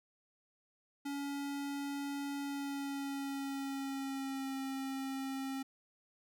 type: tone with pitch glide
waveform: square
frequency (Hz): 281.9 to 268.5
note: C#4 to C4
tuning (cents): +29 to +45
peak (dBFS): -38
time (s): 1.05-5.63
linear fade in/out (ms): 10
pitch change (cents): -84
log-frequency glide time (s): 2.4-4.58
effects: none